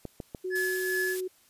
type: clicks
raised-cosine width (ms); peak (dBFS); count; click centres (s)
2; -23; 3; 0.053 / 0.202 / 0.348
type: tone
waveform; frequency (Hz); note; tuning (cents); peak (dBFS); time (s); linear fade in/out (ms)
sine; 370; F#4; 0; -30; 0.44-1.28; 10
type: tone with tremolo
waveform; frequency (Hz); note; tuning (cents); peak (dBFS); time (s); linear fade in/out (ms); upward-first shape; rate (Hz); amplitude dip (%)
triangle; 1712; A6; -48; -25; 0.5-1.17; 50; triangle; 2.5; 55
type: noise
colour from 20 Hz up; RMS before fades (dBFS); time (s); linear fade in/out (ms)
blue; -37; 0.55-1.21; 10
effects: white hiss -62 dBFS RMS until 1.49 s + resampled to 32000 Hz